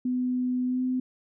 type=tone with pitch glide; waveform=sine; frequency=251.1 to 255 Hz; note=B3 to C4; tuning=+29 to -44 cents; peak=-24 dBFS; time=0.05-1 s; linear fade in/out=5 ms; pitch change=+27 cents; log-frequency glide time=0.66-0.82 s; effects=none